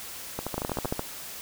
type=two click trains; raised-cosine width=1 ms; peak=-16 / -14 dBFS; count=8 / 7; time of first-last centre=0.39-0.924 / 0.58-0.994 s; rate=13.1 / 14.5 Hz; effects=white hiss -40 dBFS RMS until 1.41 s